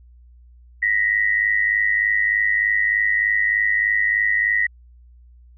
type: tone pair together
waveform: sine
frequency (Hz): 1873.7 / 1977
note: A#6 / B6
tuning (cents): +8 / +1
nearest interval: minor second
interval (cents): 93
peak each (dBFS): -19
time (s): 0.82-4.67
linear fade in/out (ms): 10
effects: added 60 Hz sine -45 dBFS peak until 5.57 s